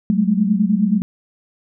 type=tone cluster; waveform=sine; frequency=187.2 / 208.9 / 218.4 Hz; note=F#3 / G#3 / A3; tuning=+20 / +10 / -13 cents; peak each=-18 dBFS; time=0.1-1.02 s; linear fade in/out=0 ms; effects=none